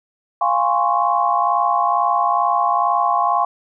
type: chord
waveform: sine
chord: Db major seventh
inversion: first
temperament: equal with one note detuned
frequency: 698.5 / 820.1 / 1046.5 / 1108.7 Hz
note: F5 / Ab5 / C6 / Db6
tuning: 0 / -22 / 0 / 0 cents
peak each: -20 dBFS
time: 0.41-3.45 s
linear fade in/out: 5 ms
effects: none